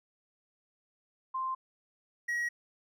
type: tone pair in turn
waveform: sine / triangle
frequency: 1046.5 / 1904.9 Hz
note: C6 / A#6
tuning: 0 / +37 cents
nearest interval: minor seventh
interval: 1037 cents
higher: second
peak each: -31 / -28 dBFS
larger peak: second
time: 1.34-1.55 / 2.28-2.49 s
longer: neither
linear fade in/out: 10 ms
effects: none